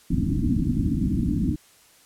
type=low-pass noise; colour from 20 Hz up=white; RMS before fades=-23 dBFS; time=0.1-1.56 s; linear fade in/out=10 ms; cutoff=310 Hz; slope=96 dB/octave; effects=white hiss -55 dBFS RMS until 2.05 s + low-pass 12000 Hz 12 dB/octave